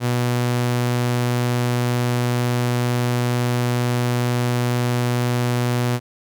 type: tone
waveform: sawtooth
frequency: 122.1 Hz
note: B2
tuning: 19 cents flat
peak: -14 dBFS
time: 0-6 s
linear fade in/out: 50 ms
effects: none